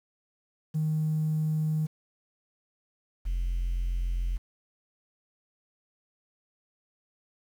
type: tone pair in turn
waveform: triangle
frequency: 155.56 / 43.65 Hz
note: D#3 / F1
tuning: 0 / 0 cents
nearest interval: octave + minor seventh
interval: 2200 cents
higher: first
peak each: -21 / -23 dBFS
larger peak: first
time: 0.74-1.87 / 3.25-4.38 s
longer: neither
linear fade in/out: 20 ms
effects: tanh soft clip ceiling -22 dBFS + 9-bit